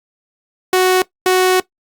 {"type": "tone bursts at uneven times", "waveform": "sawtooth", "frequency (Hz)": 370, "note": "F#4", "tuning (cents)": 0, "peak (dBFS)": -6, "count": 2, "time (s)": [[0.73, 1.02], [1.26, 1.6]], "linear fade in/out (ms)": 2, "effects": ["noise-tail reverb RT60 0.1 s tail -18 dB re dry", "Opus 48 kbps"]}